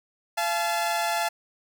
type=tone pair together; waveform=sawtooth; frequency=685 / 862 Hz; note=F5 / A5; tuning=-34 / -36 cents; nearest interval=major third; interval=398 cents; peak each=-23 dBFS; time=0.37-1.29 s; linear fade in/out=10 ms; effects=none